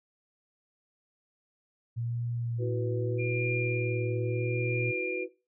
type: tone with vibrato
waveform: sine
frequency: 116.54 Hz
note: A#2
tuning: in tune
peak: -30 dBFS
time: 1.96-4.92 s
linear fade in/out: 20 ms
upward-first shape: sine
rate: 0.82 Hz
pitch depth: 34 cents each way
type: chord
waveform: sine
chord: E suspended second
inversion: none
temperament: equal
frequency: 329.6 / 370 / 493.9 Hz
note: E4 / F#4 / B4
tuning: 0 / 0 / 0 cents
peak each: -39 / -33 / -35 dBFS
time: 2.58-5.29 s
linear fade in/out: 50 ms
type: tone with tremolo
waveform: sine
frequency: 2399 Hz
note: D7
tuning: 36 cents sharp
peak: -31 dBFS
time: 3.18-5.25 s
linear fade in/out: 20 ms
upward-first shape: triangle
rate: 0.73 Hz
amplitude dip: 95%
effects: noise-tail reverb RT60 0.3 s tail -19 dB re dry